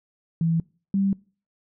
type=tone pair in turn; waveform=sine; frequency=164.81 / 195.99 Hz; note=E3 / G3; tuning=0 / 0 cents; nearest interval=minor third; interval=300 cents; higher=second; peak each=-19 dBFS; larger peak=neither; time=0.41-0.6 / 0.94-1.13 s; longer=neither; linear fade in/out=2 ms; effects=noise-tail reverb RT60 0.4 s tail -24 dB re dry